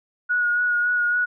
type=tone with vibrato; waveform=sine; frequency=1451 Hz; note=F#6; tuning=34 cents flat; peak=-18 dBFS; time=0.29-1.26 s; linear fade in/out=20 ms; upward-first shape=sine; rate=3.6 Hz; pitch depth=19 cents each way; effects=none